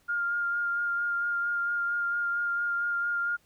sine tone with vibrato, 1406 Hz, F6, 11 cents sharp, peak -26 dBFS, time 0.08-3.37 s, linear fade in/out 20 ms, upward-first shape sine, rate 4.4 Hz, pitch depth 16 cents each way, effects pink hiss -66 dBFS RMS until 3.45 s

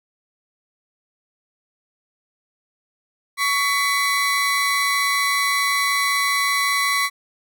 30% pulse tone pair together, 1123.7 / 1999 Hz, C#6 / B6, +23 / +20 cents, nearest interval minor seventh, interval 997 cents, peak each -18 / -18 dBFS, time 3.37-7.1 s, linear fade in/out 50 ms, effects none

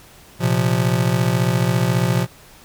square chord, Bb suspended second, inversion none, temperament just, 116.54 / 131.11 / 174.81 Hz, Bb2 / C3 / F3, 0 / +4 / +2 cents, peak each -21 dBFS, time 0.39-2.27 s, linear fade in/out 50 ms, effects pink hiss -46 dBFS RMS until 2.64 s

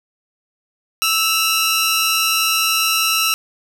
15% pulse tone pair together, 1318.5 / 2830 Hz, E6 / F7, 0 / +22 cents, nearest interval octave + minor second, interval 1322 cents, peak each -11 dBFS, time 1.02-3.34 s, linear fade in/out 0 ms, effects none

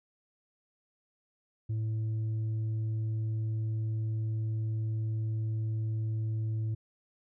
sine tone with tanh clipping, 110 Hz, A2, in tune, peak -30 dBFS, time 1.69-6.75 s, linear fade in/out 10 ms, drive 3 dB, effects none

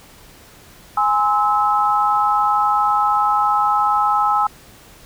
sine chord, Ab augmented, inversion none, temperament just, 830.6 / 1038.3 / 1297.8 Hz, Ab5 / C6 / E6, 0 / -14 / -27 cents, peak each -17 / -22 / -17 dBFS, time 0.97-4.47 s, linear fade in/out 5 ms, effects pink hiss -45 dBFS RMS until 5.05 s

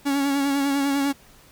45% pulse tone with vibrato, 279 Hz, C#4, 11 cents sharp, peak -20 dBFS, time 0.05-1.13 s, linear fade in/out 20 ms, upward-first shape sine, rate 10 Hz, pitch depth 32 cents each way, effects pink hiss -52 dBFS RMS until 1.51 s

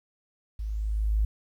sine tone with level ramp, 53 Hz, G#1, 36 cents sharp, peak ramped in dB -30 to -20 dBFS, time 0.59-1.25 s, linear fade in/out 5 ms, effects 10-bit

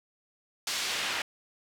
pink noise with band-pass filter sweep, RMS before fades -32 dBFS, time 0.67-1.22 s, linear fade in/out 2 ms, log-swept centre 4800 to 2200 Hz, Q 0.89, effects none

